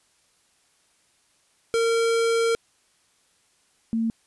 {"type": "tone pair in turn", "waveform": ["square", "sine"], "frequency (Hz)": [459.2, 226.4], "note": ["A#4", "A3"], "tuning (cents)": [-26, 50], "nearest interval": "octave", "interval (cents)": 1224, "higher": "first", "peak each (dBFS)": [-20, -21], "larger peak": "first", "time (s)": [[1.74, 2.55], [3.93, 4.1]], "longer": "first", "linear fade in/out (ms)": 0, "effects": ["white hiss -64 dBFS RMS until 4.26 s", "resampled to 24000 Hz"]}